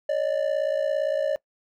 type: ring-modulated tone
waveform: triangle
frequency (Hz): 587.3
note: D5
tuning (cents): 0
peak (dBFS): -17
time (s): 0.09-1.36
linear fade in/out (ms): 0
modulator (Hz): 28.8
effects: noise-tail reverb RT60 0.1 s tail -22 dB re dry